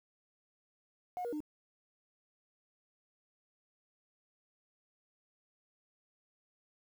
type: tone with pitch steps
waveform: sine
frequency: 722 / 476.2 / 302 Hz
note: F#5 / A#4 / D4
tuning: -43 / +37 / +48 cents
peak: -34 dBFS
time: 1.17-1.404 s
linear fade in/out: 0 ms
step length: 78 ms
effects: tanh soft clip ceiling -33 dBFS + 10-bit